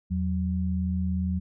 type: tone pair together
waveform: sine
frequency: 82.41 / 185 Hz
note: E2 / F#3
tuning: 0 / 0 cents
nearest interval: octave + major second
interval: 1400 cents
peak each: -27 dBFS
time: 0.1-1.4 s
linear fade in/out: 20 ms
effects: none